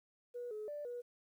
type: tone with pitch steps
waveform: sine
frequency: 485.4 / 426.5 / 588 / 484.7 Hz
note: B4 / G#4 / D5 / B4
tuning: -30 / +46 / +2 / -32 cents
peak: -40 dBFS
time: 0.34-1.02 s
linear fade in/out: 20 ms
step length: 170 ms
effects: tanh soft clip ceiling -36 dBFS + 12-bit